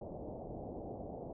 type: low-pass noise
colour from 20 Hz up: white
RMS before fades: -45 dBFS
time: 0.01-1.33 s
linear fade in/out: 5 ms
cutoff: 740 Hz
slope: 48 dB/octave
effects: none